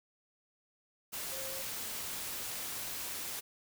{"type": "tone in noise", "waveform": "sine", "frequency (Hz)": 533, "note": "C5", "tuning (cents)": 32, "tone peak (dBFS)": -45, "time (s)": [1.31, 1.63], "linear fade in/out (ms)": 20, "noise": "white", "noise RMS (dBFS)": -40, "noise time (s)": [1.12, 3.41], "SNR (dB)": -8, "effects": []}